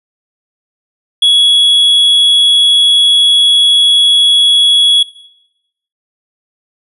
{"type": "tone", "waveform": "triangle", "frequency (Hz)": 3357, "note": "G#7", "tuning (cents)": 18, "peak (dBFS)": -3, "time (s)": [1.22, 5.03], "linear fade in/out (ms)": 5, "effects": ["noise-tail reverb RT60 0.9 s tail -19 dB re dry", "resampled to 32000 Hz"]}